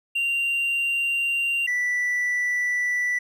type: tone pair in turn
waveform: triangle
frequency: 2772 / 1968.6 Hz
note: F7 / B6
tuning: -14 / -6 cents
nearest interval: tritone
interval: 592 cents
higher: first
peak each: -19 dBFS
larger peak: neither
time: 0.15-1.67 / 1.67-3.19 s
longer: neither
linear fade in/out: 10 ms
effects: tanh soft clip ceiling -15 dBFS